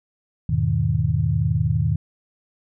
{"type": "chord", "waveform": "sine", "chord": "E major seventh", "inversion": "none", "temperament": "equal", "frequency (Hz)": [82.41, 103.83, 123.47, 155.56], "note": ["E2", "G#2", "B2", "D#3"], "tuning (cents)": [0, 0, 0, 0], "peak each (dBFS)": [-25, -23, -23, -22], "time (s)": [0.49, 1.96], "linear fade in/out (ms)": 5, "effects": []}